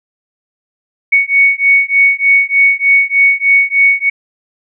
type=beating tone pair; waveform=sine; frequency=2224 / 2227.3 Hz; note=C#7 / C#7; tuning=+5 / +8 cents; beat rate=3.3 Hz; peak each=-10 dBFS; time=1.12-4.1 s; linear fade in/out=10 ms; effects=none